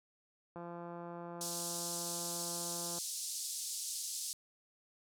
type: click train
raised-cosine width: 1 ms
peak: -33 dBFS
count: 418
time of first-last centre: 0.56-2.984 s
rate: 172 Hz
type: band-pass noise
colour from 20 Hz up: white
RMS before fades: -41 dBFS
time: 1.41-4.33 s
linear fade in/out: 0 ms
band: 4400 to 10000 Hz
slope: 24 dB/octave
effects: high-pass 60 Hz 12 dB/octave